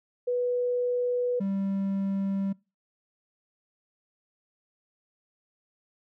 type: tone pair in turn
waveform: sine / triangle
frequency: 491.5 / 195.59 Hz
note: B4 / G3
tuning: -8 / -4 cents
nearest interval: octave + major third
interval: 1596 cents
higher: first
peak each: -24 dBFS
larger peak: neither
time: 0.27-1.4 / 1.4-2.53 s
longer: neither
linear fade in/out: 10 ms
effects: noise-tail reverb RT60 0.3 s tail -25 dB re dry